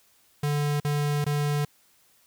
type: tone with dropouts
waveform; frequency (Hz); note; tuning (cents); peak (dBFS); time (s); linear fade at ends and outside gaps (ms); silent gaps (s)
square; 146.4; D3; -5; -24; 0.43-1.65; 5; 0.801-0.847 / 1.244-1.263
effects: white hiss -62 dBFS RMS until 2.26 s